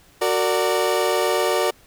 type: chord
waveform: 30% pulse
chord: Gb augmented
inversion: none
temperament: equal with one note detuned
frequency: 370 / 457.9 / 587.3 Hz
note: Gb4 / Bb4 / D5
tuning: 0 / -31 / 0 cents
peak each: -20 dBFS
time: 0.21-1.71 s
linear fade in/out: 10 ms
effects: pink hiss -53 dBFS RMS until 1.86 s